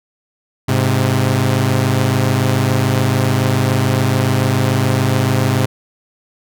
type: tone pair together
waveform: sawtooth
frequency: 103.83 / 130.82 Hz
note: G#2 / C3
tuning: 0 / 0 cents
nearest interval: major third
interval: 400 cents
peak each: -12 / -11 dBFS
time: 0.68-5.66 s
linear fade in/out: 10 ms
effects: none